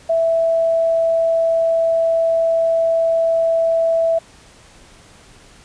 sine tone, 659.3 Hz, E5, in tune, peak -13 dBFS, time 0.09-4.19 s, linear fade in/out 10 ms, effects pink hiss -46 dBFS RMS until 5.64 s + resampled to 22050 Hz

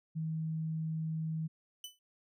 sine tone, 159.4 Hz, D#3, 42 cents sharp, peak -33 dBFS, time 0.15-1.48 s, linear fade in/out 20 ms
sawtooth tone with exponential decay, 3000 Hz, F#7, 23 cents sharp, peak -36 dBFS, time 1.84-1.99 s, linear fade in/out 2 ms, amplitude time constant 32 ms
effects none

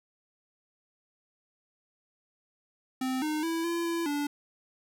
square tone with pitch steps, 259.1 / 306.4 / 329.8 / 339.3 / 336.6 / 289.9 Hz, C4 / D#4 / E4 / F4 / E4 / D4, -17 / -27 / +1 / -50 / +36 / -22 cents, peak -29 dBFS, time 3.01-4.27 s, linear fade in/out 5 ms, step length 210 ms, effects none

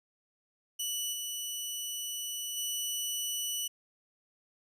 15% pulse tone with level steps, 2960 Hz, F#7, in tune, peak -25 / -28 / -25 dBFS, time 0.79-3.68 s, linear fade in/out 10 ms, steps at 1.12 / 2.56 s, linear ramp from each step 20 ms, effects none

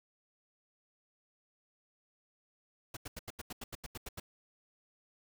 pink noise bursts, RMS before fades -43 dBFS, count 12, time 2.94-4.2 s, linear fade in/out 5 ms, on 28 ms, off 84 ms, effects none

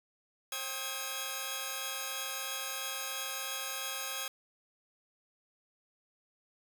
10% pulse tone cluster, 535 / 789 / 1271 / 1655 / 3307 Hz, C5 / G5 / D#6 / G#6 / G#7, +38 / +11 / +36 / -6 / -8 cents, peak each -36 / -37 / -33 / -38 / -32 dBFS, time 0.52-4.28 s, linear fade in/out 2 ms, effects none

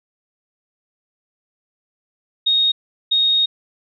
sine tone bursts at uneven times, 3729 Hz, A#7, in tune, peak -13 dBFS, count 2, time 2.46-2.72 / 3.11-3.46 s, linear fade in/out 10 ms, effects none

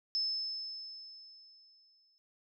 sine tone with exponential decay, 5240 Hz, E8, 11 cents flat, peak -29 dBFS, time 0.15-2.18 s, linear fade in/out 0 ms, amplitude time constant 440 ms, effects none

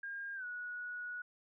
sine tone with pitch glide, 1613 to 1462.1 Hz, G6 to F#6, +49 to -21 cents, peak -40 dBFS, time 0.03-1.22 s, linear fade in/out 5 ms, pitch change -170 cents, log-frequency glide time 0.35-0.45 s, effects none

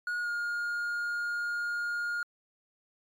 triangle tone with pitch glide, 1446 to 1421.2 Hz, F#6 to F6, -40 to +30 cents, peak -28 dBFS, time 0.07-2.23 s, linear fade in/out 2 ms, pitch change -30 cents, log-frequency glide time 0.21-0.29 s, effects MP3 96 kbps

